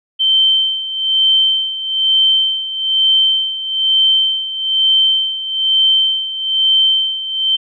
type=tone with tremolo; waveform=sine; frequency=3108 Hz; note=G7; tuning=16 cents flat; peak=-8 dBFS; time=0.19-7.57 s; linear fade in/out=20 ms; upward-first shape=sine; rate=1.1 Hz; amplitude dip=75%; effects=none